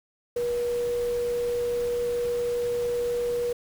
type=tone in noise; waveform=sine; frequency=481 Hz; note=B4; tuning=46 cents flat; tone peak=-24 dBFS; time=0.36-3.53 s; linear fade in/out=5 ms; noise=pink; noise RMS=-42 dBFS; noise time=0.36-3.53 s; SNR=+15 dB; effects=none